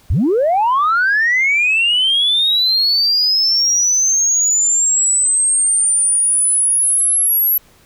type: linear sweep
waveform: sine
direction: up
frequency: 51.91 to 11710 Hz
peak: -10 dBFS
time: 0.1-7.58 s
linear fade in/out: 5 ms
effects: tanh soft clip ceiling -8 dBFS + pink hiss -50 dBFS RMS until 7.85 s